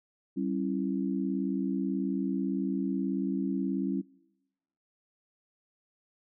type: tone cluster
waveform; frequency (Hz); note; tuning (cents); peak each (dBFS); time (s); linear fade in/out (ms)
sine; 193.5 / 272.1 / 330.5; G3 / C#4 / E4; -22 / -32 / +5; -32 / -31 / -35; 0.36-4.02; 20
effects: noise-tail reverb RT60 1.0 s tail -24 dB re dry